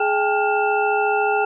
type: tone cluster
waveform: sine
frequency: 420.5 / 793 / 867 / 1411 / 2664 Hz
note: G#4 / G5 / A5 / F6 / E7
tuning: +22 / +20 / -26 / +17 / +18 cents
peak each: -21 / -20 / -28 / -24 / -28 dBFS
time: 0-1.45 s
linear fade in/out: 5 ms
effects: none